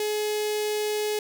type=tone with notch filter; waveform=sawtooth; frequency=422.9 Hz; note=G#4; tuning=31 cents sharp; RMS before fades=-27 dBFS; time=0-1.19 s; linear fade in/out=2 ms; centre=1200 Hz; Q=0.73; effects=none